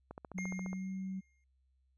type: click train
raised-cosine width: 1 ms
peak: -31 dBFS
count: 10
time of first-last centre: 0.11-0.731 s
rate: 14.5 Hz
type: tone with pitch glide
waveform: sine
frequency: 185 to 189.65 Hz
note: F#3 to F#3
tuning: 0 to +43 cents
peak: -37 dBFS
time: 0.34-1.21 s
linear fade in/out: 20 ms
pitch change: +43 cents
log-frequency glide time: 0.61-0.9 s
type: tone with exponential decay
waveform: square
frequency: 2128 Hz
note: C7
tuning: 29 cents sharp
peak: -40 dBFS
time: 0.38-1.44 s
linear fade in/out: 1 ms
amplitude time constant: 230 ms
effects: added 65 Hz sine -70 dBFS peak until 1.97 s + resampled to 22050 Hz